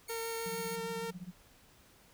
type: tone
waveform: 5% pulse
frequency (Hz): 2213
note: C#7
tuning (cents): -3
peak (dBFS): -33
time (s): 0.08-0.76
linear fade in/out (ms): 5
type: tone with vibrato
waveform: sawtooth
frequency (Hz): 457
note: A#4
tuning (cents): -34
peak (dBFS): -33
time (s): 0.09-1.11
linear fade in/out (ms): 10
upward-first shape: sine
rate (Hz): 6.5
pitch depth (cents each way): 9
type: tone with tremolo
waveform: sine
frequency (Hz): 180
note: F#3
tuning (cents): -47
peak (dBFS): -39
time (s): 0.46-1.32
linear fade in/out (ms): 0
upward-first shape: sine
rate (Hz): 16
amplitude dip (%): 95
effects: pink hiss -62 dBFS RMS until 2.13 s